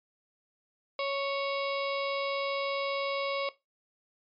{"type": "harmonic tone", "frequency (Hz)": 554.4, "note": "C#5", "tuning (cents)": 0, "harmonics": [1, 2, 4, 5, 6, 7, 8, 9], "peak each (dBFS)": [-31, -35, -37, -41, -45, -42, -47, -45], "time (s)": [0.99, 3.49], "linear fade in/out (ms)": 2, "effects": ["noise-tail reverb RT60 0.2 s tail -17 dB re dry", "MP3 64 kbps"]}